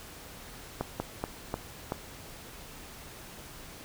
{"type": "slowing click train", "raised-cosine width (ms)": 1, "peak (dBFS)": -16, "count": 5, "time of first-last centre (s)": [0.81, 1.921], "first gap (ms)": 190, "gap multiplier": 1.26, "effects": ["pink hiss -47 dBFS RMS until 3.84 s"]}